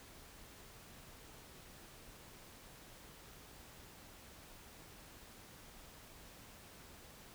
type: silence
effects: pink hiss -57 dBFS RMS until 7.34 s